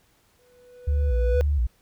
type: tone with exponential growth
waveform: triangle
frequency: 493.9 Hz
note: B4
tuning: in tune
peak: -18 dBFS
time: 0.39-1.41 s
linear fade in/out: 0 ms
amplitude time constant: 220 ms
type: tone with vibrato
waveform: sine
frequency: 65.41 Hz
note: C2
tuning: in tune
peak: -19 dBFS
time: 0.87-1.67 s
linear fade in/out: 10 ms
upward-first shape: square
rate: 2.1 Hz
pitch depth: 180 cents each way
effects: pink hiss -63 dBFS RMS until 1.81 s